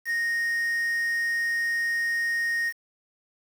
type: tone with quantisation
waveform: triangle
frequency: 1859 Hz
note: A#6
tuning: 5 cents flat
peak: -22 dBFS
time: 0.05-2.73 s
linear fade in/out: 50 ms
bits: 7
effects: none